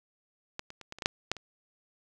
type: clicks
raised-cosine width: 0.2 ms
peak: -18 / -27 / -28 / -23 / -28 / -18 / -6 / -10 / -27 dBFS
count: 9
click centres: 0.594 / 0.704 / 0.813 / 0.924 / 0.986 / 1.022 / 1.059 / 1.316 / 1.367 s
effects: none